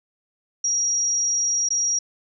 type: tone with dropouts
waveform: sine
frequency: 5690 Hz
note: F8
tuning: 31 cents sharp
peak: -19 dBFS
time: 0.64-1.99 s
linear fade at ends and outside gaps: 5 ms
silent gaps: 1.689-1.704 s
effects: none